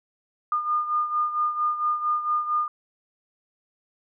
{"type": "beating tone pair", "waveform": "sine", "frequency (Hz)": [1214, 1218.4], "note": ["D#6", "D#6"], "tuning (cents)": [-43, -37], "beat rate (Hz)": 4.4, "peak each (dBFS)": [-23, -29], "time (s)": [0.52, 2.68], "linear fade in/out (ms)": 2, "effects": []}